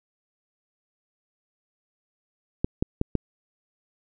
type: clicks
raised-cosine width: 3 ms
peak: -9 dBFS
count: 4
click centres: 2.645 / 2.825 / 3.014 / 3.153 s
effects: none